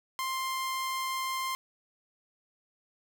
sawtooth tone, 1051 Hz, C6, 7 cents sharp, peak -27 dBFS, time 0.19-1.55 s, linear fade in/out 0 ms, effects none

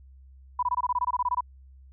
sine tone bursts, 987.8 Hz, B5, in tune, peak -22 dBFS, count 14, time 0.59-1.408 s, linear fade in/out 5 ms, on 38 ms, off 22 ms, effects added 66 Hz sine -48 dBFS peak until 1.92 s

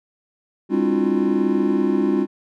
triangle tone cluster, 202 / 267.8 / 302.5 / 339.7 / 360.4 Hz, G#3 / C4 / D#4 / F4 / F#4, -48 / +40 / -49 / -48 / -45 cents, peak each -21 dBFS, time 0.69-2.27 s, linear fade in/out 50 ms, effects none

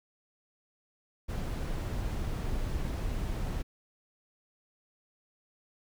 brown noise, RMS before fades -33 dBFS, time 1.28-3.63 s, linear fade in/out 20 ms, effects none

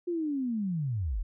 sine linear sweep, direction down, 357.8 to 34.32 Hz, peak -28 dBFS, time 0.07-1.23 s, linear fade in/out 10 ms, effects none

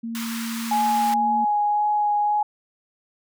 sine tone, 229.5 Hz, A#3, 27 cents flat, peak -27 dBFS, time 0.03-1.45 s, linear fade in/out 10 ms
pink high-pass noise, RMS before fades -34 dBFS, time 0.15-1.14 s, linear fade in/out 0 ms, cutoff 930 Hz, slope 96 dB/octave
sine tone with vibrato, 834 Hz, G#5, 7 cents sharp, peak -18 dBFS, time 0.71-2.43 s, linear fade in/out 5 ms, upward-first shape sine, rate 1.9 Hz, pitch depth 10 cents each way
effects none

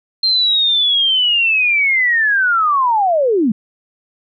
sine linear sweep, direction down, 4186 to 196 Hz, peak -11 dBFS, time 0.23-3.52 s, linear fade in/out 5 ms, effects none

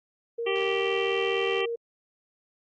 sine tone, 466.2 Hz, A#4, in tune, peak -28 dBFS, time 0.38-1.76 s, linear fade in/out 10 ms
harmonic tone, 389.5 Hz, G4, 11 cents flat, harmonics 1 / 2 / 3 / 5 / 6 / 7 / 8, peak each -28 / -37 / -36 / -36 / -36 / -34 / -35 dBFS, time 0.46-1.66 s, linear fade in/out 10 ms
click train, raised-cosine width 0.2 ms, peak -27 dBFS, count 89, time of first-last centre 0.56-1.605 s, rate 84.2 Hz
effects Opus 32 kbps

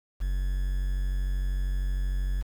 triangle tone with quantisation, 46.47 Hz, F#1, 8 cents sharp, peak -23 dBFS, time 0.2-2.43 s, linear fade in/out 20 ms, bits 8, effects none

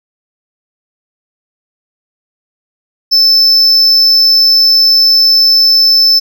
triangle tone, 5274 Hz, E8, in tune, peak -3 dBFS, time 3.11-6.2 s, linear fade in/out 20 ms, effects none

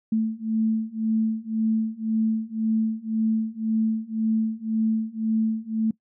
sine beating tone pair, 220 / 221.9 Hz, A3 / A3, 0 / +15 cents, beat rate 1.9 Hz, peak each -25 / -24 dBFS, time 0.12-5.91 s, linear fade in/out 5 ms, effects noise-tail reverb RT60 0.1 s tail -21 dB re dry

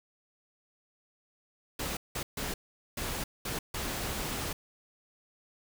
pink noise bursts at uneven times, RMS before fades -35 dBFS, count 6, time 1.79-1.97 / 2.15-2.23 / 2.37-2.54 / 2.97-3.24 / 3.45-3.59 / 3.74-4.53 s, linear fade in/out 5 ms, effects none

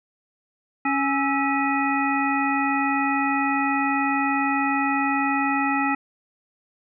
harmonic tone with a mistuned harmonic, 277.2 Hz, C#4, in tune, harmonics 1 / 3 / 5 / 7 / 9, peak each -24 / -25 / -27 / -28 / -29 dBFS, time 0.85-5.95 s, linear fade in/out 5 ms, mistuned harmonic 5, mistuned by -93 cents, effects none

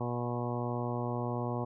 harmonic tone with a mistuned harmonic, 121 Hz, B2, 35 cents flat, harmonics 1 / 2 / 3 / 4 / 5 / 6 / 7 / 8 / 9, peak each -35 / -38 / -40 / -41 / -42 / -43 / -43 / -44 / -45 dBFS, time 0-1.65 s, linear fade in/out 10 ms, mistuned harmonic 8, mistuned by +17 cents, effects none

